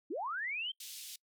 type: linear sweep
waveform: sine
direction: up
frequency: 256.1 to 3194 Hz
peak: -35 dBFS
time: 0.1-0.72 s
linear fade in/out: 10 ms
type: band-pass noise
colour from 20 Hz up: pink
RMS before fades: -47 dBFS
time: 0.8-1.16 s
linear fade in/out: 5 ms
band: 3100 to 16000 Hz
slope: 24 dB/octave
effects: noise-tail reverb RT60 0.1 s tail -24 dB re dry